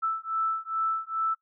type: beating tone pair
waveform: sine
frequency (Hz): 1318.5 / 1320.9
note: E6 / E6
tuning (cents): 0 / +3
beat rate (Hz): 2.4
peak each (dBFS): -29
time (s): 0.02-1.35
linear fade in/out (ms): 20
effects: noise-tail reverb RT60 0.1 s tail -20 dB re dry